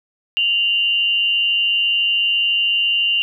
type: tone pair together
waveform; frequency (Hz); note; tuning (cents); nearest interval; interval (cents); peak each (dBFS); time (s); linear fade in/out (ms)
sine; 2794 / 3002; F7 / F#7; 0 / +24; minor second; 124; -15 / -23; 0.37-3.22; 0
effects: none